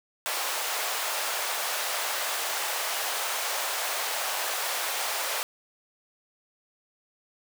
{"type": "high-pass noise", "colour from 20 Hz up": "pink", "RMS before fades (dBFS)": -30, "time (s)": [0.26, 5.43], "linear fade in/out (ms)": 0, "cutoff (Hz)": 590, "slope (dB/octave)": 24, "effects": []}